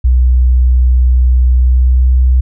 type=tone with pitch glide; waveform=sine; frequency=62.4 to 63.38 Hz; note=B1 to B1; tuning=+19 to +46 cents; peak=-5 dBFS; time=0.04-2.41 s; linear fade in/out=10 ms; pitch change=+27 cents; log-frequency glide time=1.54-2.11 s; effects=none